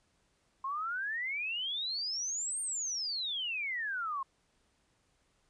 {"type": "exponential two-way sweep", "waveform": "sine", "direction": "up then down", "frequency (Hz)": [1051, 8870, 1051], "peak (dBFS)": -33, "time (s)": [0.64, 4.23], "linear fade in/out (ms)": 5, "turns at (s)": 2.61, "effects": ["pink hiss -73 dBFS RMS until 5.49 s", "resampled to 22050 Hz"]}